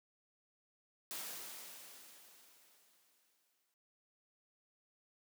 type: noise with exponential decay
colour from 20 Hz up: white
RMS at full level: -43 dBFS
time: 1.11-3.74 s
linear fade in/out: 0 ms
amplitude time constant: 570 ms
effects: high-pass 200 Hz 12 dB/octave